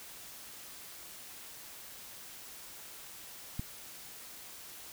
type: click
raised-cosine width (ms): 5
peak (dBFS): -23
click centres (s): 3.595
effects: white hiss -49 dBFS RMS until 4.92 s